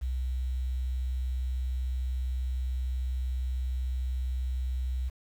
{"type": "tone with quantisation", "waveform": "sine", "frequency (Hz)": 63.5, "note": "B1", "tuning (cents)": 49, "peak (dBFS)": -28, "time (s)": [0.01, 5.1], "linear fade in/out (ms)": 20, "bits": 9, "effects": []}